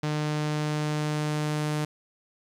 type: tone with low-pass filter sweep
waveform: sawtooth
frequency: 151.1 Hz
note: D3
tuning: 50 cents sharp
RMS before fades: -28 dBFS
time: 0.03-1.85 s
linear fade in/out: 5 ms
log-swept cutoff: 6000 to 9900 Hz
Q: 0.9
effects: 10-bit